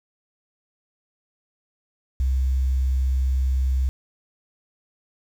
sine tone, 65.41 Hz, C2, in tune, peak -17 dBFS, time 2.2-3.89 s, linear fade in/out 0 ms, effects tanh soft clip ceiling -15 dBFS + 8-bit

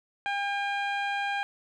15% pulse tone with low-pass filter, 804 Hz, G5, 44 cents sharp, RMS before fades -30 dBFS, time 0.26-1.43 s, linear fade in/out 0 ms, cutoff 2700 Hz, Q 0.64, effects none

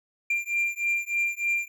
triangle beating tone pair, 2380 / 2383.3 Hz, D7 / D7, +22 / +25 cents, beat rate 3.3 Hz, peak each -26 dBFS, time 0.3-1.68 s, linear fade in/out 5 ms, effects none

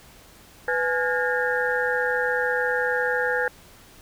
sine tone cluster, 496.7 / 841 / 1425 / 1637 / 1811 Hz, B4 / G#5 / F6 / G#6 / A6, +10 / +22 / +34 / -25 / +49 cents, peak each -25 / -30 / -29 / -26 / -30 dBFS, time 0.68-3.48 s, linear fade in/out 2 ms, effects pink hiss -50 dBFS RMS until 4.01 s

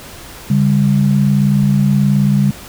sine tone pair together, 141.6 / 200.3 Hz, C#3 / G3, +37 / +38 cents, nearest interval tritone, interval 601 cents, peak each -12 dBFS, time 0.5-2.51 s, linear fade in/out 5 ms, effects pink hiss -34 dBFS RMS until 2.68 s

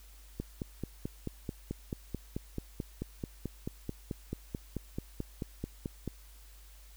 click train, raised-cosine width 3 ms, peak -22 dBFS, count 27, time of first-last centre 0.4-6.077 s, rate 4.58 Hz, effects added 50 Hz sine -52 dBFS peak until 6.96 s + white hiss -60 dBFS RMS until 6.96 s

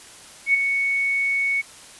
sine tone with ADSR envelope, 2220 Hz, C#7, 2 cents sharp, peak -12 dBFS, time 0.46-1.62 s, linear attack 80 ms, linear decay 13 ms, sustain -7 dB, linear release 20 ms, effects white hiss -44 dBFS RMS until 1.99 s + resampled to 24000 Hz

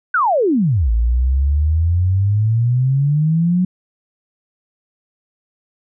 sine exponential two-way sweep, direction down then up, 1554 to 54.9 to 185.4 Hz, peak -12 dBFS, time 0.14-3.65 s, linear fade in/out 5 ms, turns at 0.91 s, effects none

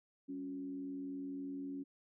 sine tone with frequency modulation, 277.2 Hz, C#4, in tune, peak -40 dBFS, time 0.28-1.84 s, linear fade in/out 20 ms, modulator 80.2 Hz, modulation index 0.48, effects none

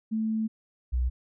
sine tone pair in turn, 220 / 62.06 Hz, A3 / B1, 0 / +9 cents, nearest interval octave + minor seventh, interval 2191 cents, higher first, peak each -25 / -23 dBFS, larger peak second, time 0.11-0.48 / 0.92-1.1 s, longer first, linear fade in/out 20 ms, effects none

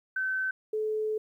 sine tone pair in turn, 1532 / 431.6 Hz, G6 / A4, -40 / -33 cents, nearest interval octave + minor seventh, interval 2193 cents, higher first, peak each -27 dBFS, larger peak neither, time 0.16-0.51 / 0.73-1.18 s, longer second, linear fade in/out 5 ms, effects 11-bit

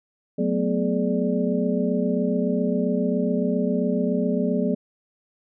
sine tone cluster, 184.9 / 220.7 / 248 / 422.2 / 589 Hz, F#3 / A3 / B3 / G#4 / D5, -1 / +5 / +7 / +29 / +5 cents, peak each -25 / -27 / -25 / -27 / -29 dBFS, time 0.38-4.75 s, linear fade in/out 10 ms, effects none

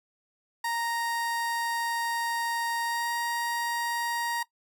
30% pulse tone with pitch glide, 932.3 to 941 Hz, A#5 to A#5, 0 to +16 cents, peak -25 dBFS, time 0.64-4.43 s, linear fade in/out 5 ms, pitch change +16 cents, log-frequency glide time 2.84-3.11 s, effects noise-tail reverb RT60 0.1 s tail -19 dB re dry

